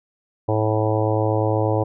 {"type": "harmonic tone", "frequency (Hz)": 108.4, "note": "A2", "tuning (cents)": -25, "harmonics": [1, 3, 4, 5, 6, 7, 8, 9], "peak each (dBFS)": [-21, -25, -25, -24, -30, -28, -31, -32], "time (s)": [0.48, 1.84], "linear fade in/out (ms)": 10, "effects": []}